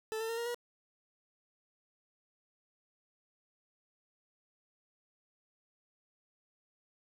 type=tone with pitch steps; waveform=40% pulse; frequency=438.9 / 448.9 / 459.1 / 469.6 / 480.3 Hz; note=A4 / A4 / A#4 / A#4 / B4; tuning=-4 / +35 / -26 / +13 / -48 cents; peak=-34 dBFS; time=0.12-0.545 s; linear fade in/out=0 ms; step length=85 ms; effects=11-bit